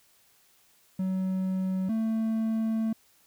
triangle tone pair in turn, 187.9 / 222.5 Hz, F#3 / A3, +27 / +20 cents, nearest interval minor third, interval 293 cents, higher second, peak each -24 / -23 dBFS, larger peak second, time 0.99-1.89 / 1.89-2.93 s, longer second, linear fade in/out 5 ms, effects white hiss -63 dBFS RMS until 3.26 s

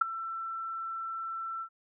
sine tone with ADSR envelope, 1339 Hz, E6, 27 cents sharp, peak -16 dBFS, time 0.01-1.69 s, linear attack 8 ms, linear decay 7 ms, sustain -18 dB, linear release 76 ms, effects none

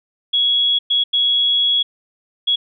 sine tone bursts at uneven times, 3343 Hz, G#7, 11 cents sharp, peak -13 dBFS, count 4, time 0.33-0.79 / 0.9-1.04 / 1.13-1.83 / 2.47-2.56 s, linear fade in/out 10 ms, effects none

